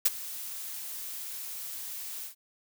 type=noise with ADSR envelope; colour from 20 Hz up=blue; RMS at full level=-20 dBFS; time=0.05-2.35 s; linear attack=10 ms; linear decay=28 ms; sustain=-19 dB; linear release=110 ms; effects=none